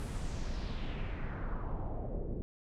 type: noise with low-pass filter sweep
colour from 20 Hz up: brown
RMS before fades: -37 dBFS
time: 0-2.42 s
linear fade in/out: 0 ms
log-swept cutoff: 11000 to 380 Hz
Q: 2.3
effects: none